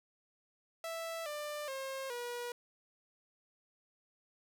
sawtooth tone with pitch steps, 659.3 / 594.2 / 535.5 / 482.6 Hz, E5 / D5 / C5 / B4, 0 / +20 / +40 / -40 cents, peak -35 dBFS, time 0.84-2.52 s, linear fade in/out 2 ms, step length 420 ms, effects none

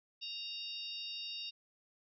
harmonic tone with a mistuned harmonic, 932.3 Hz, A#5, in tune, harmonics 3 / 4 / 5 / 6, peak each -45 / -44 / -48 / -50 dBFS, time 0.21-1.51 s, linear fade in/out 20 ms, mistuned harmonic 6, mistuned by -59 cents, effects none

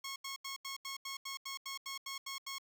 10% pulse tone bursts, 1091 Hz, C#6, 28 cents flat, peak -32 dBFS, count 13, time 0.04-2.584 s, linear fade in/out 5 ms, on 120 ms, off 82 ms, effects none

